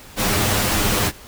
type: noise with comb filter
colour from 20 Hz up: pink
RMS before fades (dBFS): -19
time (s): 0.16-1.12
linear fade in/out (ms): 50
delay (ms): 9.8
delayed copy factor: +0.55
effects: pink hiss -42 dBFS RMS until 1.27 s